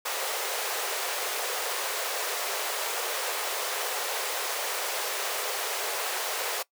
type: high-pass noise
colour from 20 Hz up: pink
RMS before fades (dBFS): -31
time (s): 0.05-6.63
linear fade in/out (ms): 10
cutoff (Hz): 420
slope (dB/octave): 48
effects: noise-tail reverb RT60 0.1 s tail -21 dB re dry